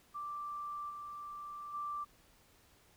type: tone with level steps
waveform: sine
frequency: 1174.7 Hz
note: D6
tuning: in tune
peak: -39 / -43 / -37 dBFS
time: 0.14-2.05 s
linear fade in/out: 20 ms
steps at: 0.89 / 1.73 s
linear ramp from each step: 20 ms
effects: pink hiss -66 dBFS RMS until 2.96 s